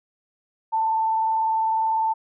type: tone with vibrato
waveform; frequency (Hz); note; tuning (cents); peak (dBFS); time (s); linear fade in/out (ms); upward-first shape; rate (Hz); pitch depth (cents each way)
sine; 889; A5; +18; -19; 0.72-2.14; 20; sine; 20; 25
effects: none